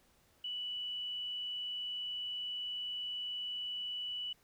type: tone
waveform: sine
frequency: 2960 Hz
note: F#7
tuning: in tune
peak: -37 dBFS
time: 0.44-4.33 s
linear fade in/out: 5 ms
effects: pink hiss -69 dBFS RMS until 4.43 s